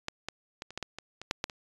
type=clicks; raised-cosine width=0.2 ms; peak=-15 / -17 / -21 / -28 / -18 / -17 / -22 / -24 / -10 / -12 / -25 dBFS; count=11; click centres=0.084 / 0.286 / 0.621 / 0.706 / 0.776 / 0.827 / 0.986 / 1.216 / 1.311 / 1.441 / 1.498 s; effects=resampled to 24000 Hz